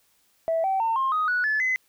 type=tone with pitch steps; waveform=sine; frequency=655 / 770 / 905.2 / 1064.1 / 1250.8 / 1470.4 / 1728.6 / 2032 Hz; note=E5 / G5 / A5 / C6 / D#6 / F#6 / A6 / B6; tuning=-11 / -31 / +49 / +29 / +9 / -11 / -31 / +49 cents; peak=-20 dBFS; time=0.48-1.76 s; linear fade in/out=0 ms; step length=160 ms; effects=tanh soft clip ceiling -17 dBFS + white hiss -65 dBFS RMS until 1.88 s